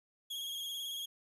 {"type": "tone with vibrato", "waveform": "40% pulse", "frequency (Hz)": 3288, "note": "G#7", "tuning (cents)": -18, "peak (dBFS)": -37, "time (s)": [0.3, 1.06], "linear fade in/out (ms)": 10, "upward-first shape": "square", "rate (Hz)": 18, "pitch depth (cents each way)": 30, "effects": ["12-bit"]}